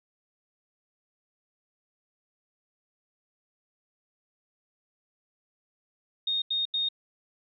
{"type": "tone bursts", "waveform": "sine", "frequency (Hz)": 3700, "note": "A#7", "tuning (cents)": -14, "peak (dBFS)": -25, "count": 3, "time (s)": [6.27, 6.888], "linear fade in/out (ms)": 5, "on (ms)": 150, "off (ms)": 84, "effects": []}